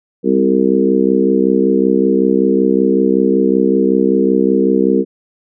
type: harmonic tone with a mistuned harmonic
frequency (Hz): 65.3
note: C2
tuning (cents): -3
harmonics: 3 / 4 / 5 / 6 / 7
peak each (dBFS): -16 / -16 / -16 / -16 / -16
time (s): 0.23-5.05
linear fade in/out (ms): 50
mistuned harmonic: 3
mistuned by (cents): +21
effects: none